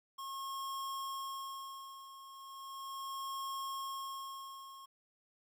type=tone with tremolo; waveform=square; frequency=1083 Hz; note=C#6; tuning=41 cents flat; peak=-39 dBFS; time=0.18-4.86 s; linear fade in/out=10 ms; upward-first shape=sine; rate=0.37 Hz; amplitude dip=75%; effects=12-bit